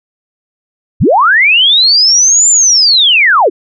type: linear two-way sweep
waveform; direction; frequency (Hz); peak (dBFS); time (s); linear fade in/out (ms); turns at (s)
sine; up then down; 36.71 to 7310 to 288.8; -4; 1-3.5; 20; 2.49
effects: none